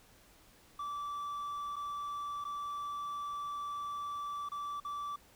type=tone with dropouts; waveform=triangle; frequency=1161 Hz; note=D6; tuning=20 cents flat; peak=-35 dBFS; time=0.79-5.16 s; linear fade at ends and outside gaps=5 ms; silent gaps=1.759-1.764 / 2.442-2.45 / 4.489-4.517 / 4.801-4.848 s; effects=pink hiss -62 dBFS RMS until 5.35 s